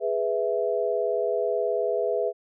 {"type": "chord", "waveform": "sine", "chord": "E major", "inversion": "first", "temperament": "equal", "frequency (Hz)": [415.3, 493.9, 659.3], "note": ["G#4", "B4", "E5"], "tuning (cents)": [0, 0, 0], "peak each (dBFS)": -27, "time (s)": [0, 2.33], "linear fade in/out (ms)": 50, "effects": []}